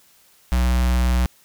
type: tone with notch filter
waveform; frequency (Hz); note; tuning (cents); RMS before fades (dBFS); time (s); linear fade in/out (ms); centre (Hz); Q
square; 61.74; B1; 0; -18; 0.52-1.26; 0; 390; 1.2
effects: white hiss -55 dBFS RMS until 1.44 s